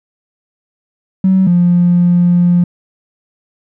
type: tone pair in turn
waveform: triangle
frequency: 189 / 175.48 Hz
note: F#3 / F3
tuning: +37 / +9 cents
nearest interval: minor second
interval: 128 cents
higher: first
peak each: -3 dBFS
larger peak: neither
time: 1.24-1.47 / 1.47-2.64 s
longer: second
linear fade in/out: 5 ms
effects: tanh soft clip ceiling -4 dBFS